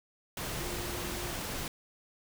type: tone in noise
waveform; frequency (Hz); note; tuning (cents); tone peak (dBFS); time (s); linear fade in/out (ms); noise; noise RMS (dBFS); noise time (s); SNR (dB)
sine; 353; F4; +19; -43; 0.6-1.31; 2; pink; -37; 0.37-1.68; -9
effects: none